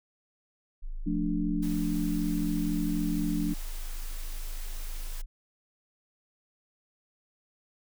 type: tone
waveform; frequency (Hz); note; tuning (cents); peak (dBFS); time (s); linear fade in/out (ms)
sine; 26.44; G#0; +32; -32; 0.82-5.26; 20
type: chord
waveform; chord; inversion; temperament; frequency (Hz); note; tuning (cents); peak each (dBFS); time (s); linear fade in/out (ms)
sine; D minor; first; just; 176.2 / 220.2 / 293.7; F3 / A3 / D4; +16 / +2 / 0; -31 / -33 / -30; 1.06-3.54; 10
type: noise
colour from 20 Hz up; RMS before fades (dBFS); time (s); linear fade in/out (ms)
white; -46; 1.62-5.22; 10
effects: none